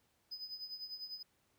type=tone with tremolo; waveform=triangle; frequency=5010 Hz; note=D#8; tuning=11 cents sharp; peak=-39 dBFS; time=0.31-1.23 s; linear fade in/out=10 ms; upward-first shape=triangle; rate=10 Hz; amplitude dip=80%; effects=pink hiss -75 dBFS RMS until 1.58 s + high-pass 60 Hz 12 dB/octave